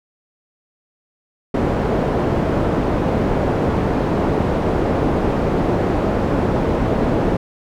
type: low-pass noise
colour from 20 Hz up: white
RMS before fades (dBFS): -18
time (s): 1.54-7.37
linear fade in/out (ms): 5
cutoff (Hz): 490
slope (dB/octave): 12
effects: none